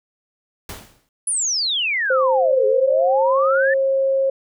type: noise with exponential decay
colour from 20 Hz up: pink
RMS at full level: -30 dBFS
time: 0.69-1.09 s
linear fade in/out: 2 ms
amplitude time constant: 86 ms
type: exponential two-way sweep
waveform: sine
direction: down then up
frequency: 10260 to 415.3 to 1811 Hz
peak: -18 dBFS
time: 1.27-3.74 s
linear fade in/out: 5 ms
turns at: 2.66 s
type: tone with pitch glide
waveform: sine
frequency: 523.3 to 538.6 Hz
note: C5 to C#5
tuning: 0 to -50 cents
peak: -15 dBFS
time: 2.1-4.3 s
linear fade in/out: 5 ms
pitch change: +50 cents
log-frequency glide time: 2.39-3.57 s
effects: none